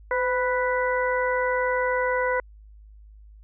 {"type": "harmonic tone with a mistuned harmonic", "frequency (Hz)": 493.9, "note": "B4", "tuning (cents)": 0, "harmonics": [1, 2, 3, 4], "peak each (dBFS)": [-24, -27, -29, -30], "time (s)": [0.11, 2.4], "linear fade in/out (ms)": 2, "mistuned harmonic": 1, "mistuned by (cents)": 48, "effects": ["added 52 Hz sine -45 dBFS peak until 3.43 s"]}